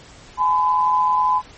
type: tone pair together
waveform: sine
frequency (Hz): 847 / 1009.4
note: G#5 / B5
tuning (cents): +34 / +38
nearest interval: minor third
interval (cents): 304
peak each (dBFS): -22 / -15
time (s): 0.37-1.42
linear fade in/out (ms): 50
effects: pink hiss -44 dBFS RMS until 1.57 s + MP3 32 kbps